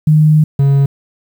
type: tone pair in turn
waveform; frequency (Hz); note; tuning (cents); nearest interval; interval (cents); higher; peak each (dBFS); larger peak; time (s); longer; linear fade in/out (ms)
sine / triangle; 153.7 / 139.01; D#3 / C#3; -21 / +5; major second; 174; first; -5; neither; 0.07-0.44 / 0.59-0.86; first; 5
effects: 7-bit